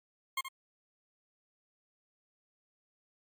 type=tone with echo; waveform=20% pulse; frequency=1069 Hz; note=C6; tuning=37 cents sharp; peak=-26 dBFS; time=0.37-0.41 s; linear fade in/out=5 ms; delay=75 ms; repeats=1; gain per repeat=-9 dB; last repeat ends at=0.485 s; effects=MP3 96 kbps